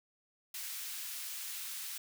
white high-pass noise, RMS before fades -42 dBFS, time 0.54-1.98 s, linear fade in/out 5 ms, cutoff 1700 Hz, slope 12 dB/octave, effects none

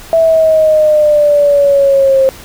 sine exponential sweep, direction down, 659.3 to 530 Hz, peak -5 dBFS, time 0.13-2.29 s, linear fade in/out 0 ms, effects pink hiss -33 dBFS RMS until 2.44 s

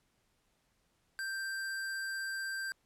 sine tone with sample-and-hold, 1571 Hz, G6, 3 cents sharp, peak -35 dBFS, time 1.19-2.72 s, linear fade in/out 0 ms, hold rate 6300 Hz, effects pink hiss -75 dBFS RMS until 2.85 s + low-pass 12000 Hz 12 dB/octave

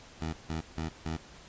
15% pulse tone bursts, 80.2 Hz, E2, 47 cents flat, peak -26 dBFS, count 4, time 0.21-1.17 s, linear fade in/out 10 ms, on 120 ms, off 160 ms, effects pink hiss -52 dBFS RMS until 1.48 s + resampled to 16000 Hz

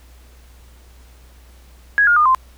sine tone with pitch steps, 1661.2 / 1421.3 / 1216.1 / 1040.5 Hz, G#6 / F6 / D#6 / C6, 0 / +30 / -40 / -10 cents, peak -10 dBFS, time 1.98-2.348 s, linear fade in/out 0 ms, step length 92 ms, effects added 61 Hz sine -43 dBFS peak until 2.57 s + pink hiss -52 dBFS RMS until 2.57 s

